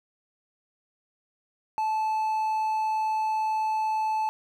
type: tone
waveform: triangle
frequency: 871 Hz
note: A5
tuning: 18 cents flat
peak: -22 dBFS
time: 1.78-4.29 s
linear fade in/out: 0 ms
effects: none